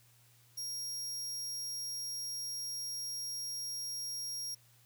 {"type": "tone", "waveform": "sawtooth", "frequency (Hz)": 5600, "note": "F8", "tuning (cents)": 4, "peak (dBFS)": -35, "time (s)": [0.57, 4.55], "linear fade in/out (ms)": 10, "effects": ["added 119 Hz sine -65 dBFS peak until 4.85 s", "white hiss -66 dBFS RMS until 4.85 s"]}